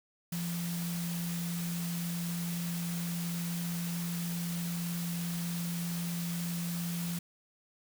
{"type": "tone in noise", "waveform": "sine", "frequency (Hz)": 171.6, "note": "F3", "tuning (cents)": -30, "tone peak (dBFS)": -33, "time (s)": [0.32, 7.19], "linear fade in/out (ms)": 5, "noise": "white", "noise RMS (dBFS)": -42, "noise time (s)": [0.32, 7.19], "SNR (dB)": 6, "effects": []}